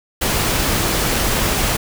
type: noise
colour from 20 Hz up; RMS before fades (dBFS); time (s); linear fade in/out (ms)
pink; -18; 0.21-1.77; 10
effects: none